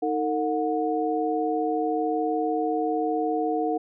sine tone cluster, 312.4 / 453.4 / 728 Hz, D#4 / A#4 / F#5, +7 / -48 / -28 cents, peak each -27 dBFS, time 0.02-3.78 s, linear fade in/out 10 ms, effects none

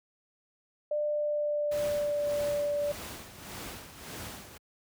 sine tone with pitch glide, 596 to 582.4 Hz, D5 to D5, +25 to -15 cents, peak -27 dBFS, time 0.91-2.92 s, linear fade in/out 5 ms, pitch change -40 cents, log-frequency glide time 1.05-2.47 s
pink noise with tremolo, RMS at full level -40 dBFS, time 1.71-4.58 s, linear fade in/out 10 ms, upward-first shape sine, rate 1.7 Hz, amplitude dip 65%
effects high-pass 60 Hz 12 dB/octave

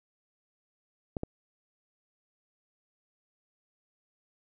clicks, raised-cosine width 2 ms, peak -19 dBFS, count 2, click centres 1.168 / 1.234 s, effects none

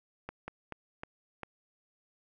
slowing click train, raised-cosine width 0.5 ms, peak -24 dBFS, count 5, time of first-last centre 0.29-1.433 s, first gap 190 ms, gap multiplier 1.28, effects none

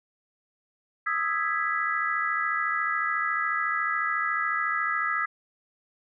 sine chord, E major seventh, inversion third, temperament equal, 1244.5 / 1318.5 / 1661.2 / 1975.5 Hz, D#6 / E6 / G#6 / B6, 0 / 0 / 0 / 0 cents, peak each -30 dBFS, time 1.06-5.26 s, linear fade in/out 10 ms, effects none

